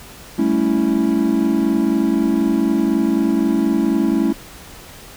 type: chord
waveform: triangle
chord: A dominant seventh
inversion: third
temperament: equal with one note detuned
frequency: 196 / 220 / 279.1 / 329.6 Hz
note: G3 / A3 / C#4 / E4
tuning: 0 / 0 / +12 / 0 cents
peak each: -22 / -17 / -17 / -17 dBFS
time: 0.38-4.33 s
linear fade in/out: 10 ms
effects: pink hiss -39 dBFS RMS until 5.16 s